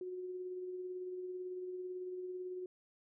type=tone with tremolo; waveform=sine; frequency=365.5 Hz; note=F#4; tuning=21 cents flat; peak=-39 dBFS; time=0.01-2.66 s; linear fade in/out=2 ms; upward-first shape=sine; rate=18 Hz; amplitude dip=30%; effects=none